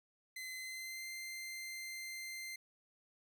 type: tone with pitch glide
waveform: sawtooth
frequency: 2047 to 2085 Hz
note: C7 to C7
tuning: -38 to -7 cents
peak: -40 dBFS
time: 0.36-2.56 s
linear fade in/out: 5 ms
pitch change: +31 cents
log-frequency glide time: 0.56-1.06 s
effects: none